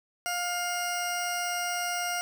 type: tone pair together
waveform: 20% pulse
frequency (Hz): 707 / 2828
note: F5 / F7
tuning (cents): +21 / +21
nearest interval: 2 octaves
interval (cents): 2400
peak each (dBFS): -25 / -31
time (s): 0.26-2.21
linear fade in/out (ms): 0
effects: 9-bit